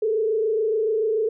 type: tone with frequency modulation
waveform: sine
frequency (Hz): 436.7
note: A4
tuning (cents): -13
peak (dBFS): -19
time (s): 0.02-1.29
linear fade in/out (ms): 5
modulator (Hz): 27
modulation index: 0.82
effects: none